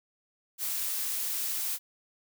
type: noise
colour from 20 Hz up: blue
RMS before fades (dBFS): -32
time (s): 0.58-1.79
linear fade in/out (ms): 50
effects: none